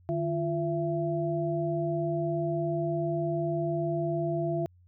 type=tone cluster; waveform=sine; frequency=152.8 / 343.8 / 670 Hz; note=D#3 / F4 / E5; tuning=-31 / -27 / +28 cents; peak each=-31 dBFS; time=0.09-4.66 s; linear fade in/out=0 ms; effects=added 89 Hz sine -56 dBFS peak until 4.87 s